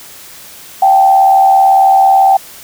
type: tone with frequency modulation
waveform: sine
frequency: 776 Hz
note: G5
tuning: 18 cents flat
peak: -4 dBFS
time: 0.82-2.37 s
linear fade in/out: 5 ms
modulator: 78 Hz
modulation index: 0.55
effects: white hiss -34 dBFS RMS until 2.63 s